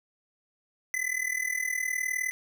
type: tone with amplitude modulation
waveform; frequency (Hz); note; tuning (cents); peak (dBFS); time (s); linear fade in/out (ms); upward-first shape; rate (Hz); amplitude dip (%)
square; 2014; B6; +33; -25; 0.94-2.31; 0; sine; 39.4; 85
effects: none